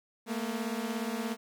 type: beating tone pair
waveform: sawtooth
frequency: 218.7 / 235.7 Hz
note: A3 / A#3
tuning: -10 / +19 cents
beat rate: 17 Hz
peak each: -31 dBFS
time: 0.26-1.37 s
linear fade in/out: 50 ms
effects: 10-bit